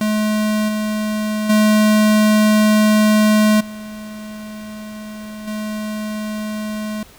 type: tone with level steps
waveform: square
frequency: 213.5 Hz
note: G#3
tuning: 48 cents sharp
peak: -16 / -19 / -11 / -30 / -23 dBFS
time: 0.01-7.03 s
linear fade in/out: 2 ms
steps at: 0.68 / 1.49 / 3.6 / 5.47 s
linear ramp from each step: 10 ms
effects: pink hiss -45 dBFS RMS until 7.18 s